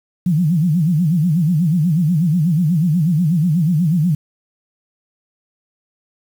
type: tone with vibrato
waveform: sine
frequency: 164.81 Hz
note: E3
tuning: in tune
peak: -12 dBFS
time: 0.26-4.15 s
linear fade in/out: 5 ms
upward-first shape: sine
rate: 8.2 Hz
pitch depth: 200 cents each way
effects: 7-bit